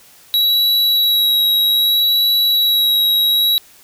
square tone with vibrato, 3881 Hz, B7, 31 cents flat, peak -12 dBFS, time 0.34-3.58 s, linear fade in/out 0 ms, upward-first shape sine, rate 0.63 Hz, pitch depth 17 cents each way, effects white hiss -46 dBFS RMS until 3.83 s

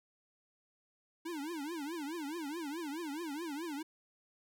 square tone with vibrato, 311.1 Hz, D#4, in tune, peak -39 dBFS, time 1.25-3.83 s, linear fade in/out 10 ms, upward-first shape triangle, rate 4.7 Hz, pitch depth 240 cents each way, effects none

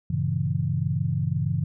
sine chord, G diminished seventh, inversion none, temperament equal with one note detuned, 96.93 / 116.54 / 138.59 / 164.81 Hz, G2 / Bb2 / Db3 / Fb3, -19 / 0 / 0 / 0 cents, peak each -29 / -30 / -26 / -28 dBFS, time 0.1-1.64 s, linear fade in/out 5 ms, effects none

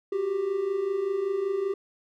triangle tone pair together, 370 / 395.2 Hz, F#4 / G4, 0 / +14 cents, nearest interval minor second, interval 114 cents, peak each -30 / -24 dBFS, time 0.12-1.74 s, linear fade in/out 5 ms, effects none

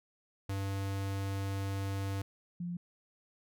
square / sine tone pair in turn, 98 / 174.62 Hz, G2 / F3, 0 / 0 cents, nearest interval minor seventh, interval 1000 cents, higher second, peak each -34 / -35 dBFS, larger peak first, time 0.49-2.22 / 2.6-2.77 s, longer first, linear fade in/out 5 ms, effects none

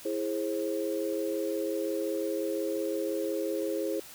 sine chord, E augmented, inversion none, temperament equal with one note detuned, 329.6 / 415.3 / 531.2 Hz, E4 / G#4 / B#4, 0 / 0 / +26 cents, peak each -33 dBFS, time 0.05-4 s, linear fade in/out 5 ms, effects white hiss -48 dBFS RMS until 4.14 s

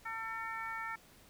harmonic tone, 449.7 Hz, A4, 38 cents sharp, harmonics 2 / 3 / 4 / 5, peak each -44 / -42 / -43 / -46 dBFS, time 0.05-0.96 s, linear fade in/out 10 ms, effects pink hiss -61 dBFS RMS until 1.29 s

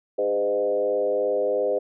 sine tone with frequency modulation, 510 Hz, C5, 44 cents flat, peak -20 dBFS, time 0.18-1.79 s, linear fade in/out 10 ms, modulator 103 Hz, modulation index 1.1, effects none

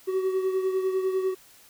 triangle beating tone pair, 376.2 / 386.2 Hz, F#4 / G4, +29 / -26 cents, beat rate 10 Hz, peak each -22 / -30 dBFS, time 0.07-1.35 s, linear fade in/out 20 ms, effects white hiss -54 dBFS RMS until 1.69 s

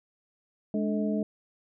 sine tone cluster, 210.1 / 293.7 / 437.6 / 635 Hz, G#3 / D4 / A4 / D#5, +20 / 0 / -9 / +35 cents, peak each -27 / -33 / -35 / -35 dBFS, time 0.74-1.23 s, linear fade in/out 2 ms, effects none

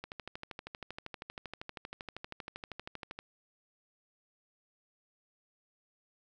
click train, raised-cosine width 0.3 ms, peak -25 dBFS, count 41, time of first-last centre 0.04-3.19 s, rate 12.7 Hz, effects none

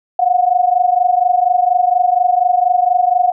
sine tone pair together, 711 / 735.2 Hz, F5 / F#5, +31 / -11 cents, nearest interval minor second, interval 58 cents, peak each -13 dBFS, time 0.19-3.32 s, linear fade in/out 5 ms, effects none

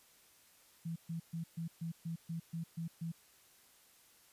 sine tone bursts, 165.6 Hz, E3, 8 cents sharp, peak -37 dBFS, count 10, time 0.85-3.12 s, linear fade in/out 10 ms, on 110 ms, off 130 ms, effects white hiss -65 dBFS RMS until 4.32 s + resampled to 32000 Hz

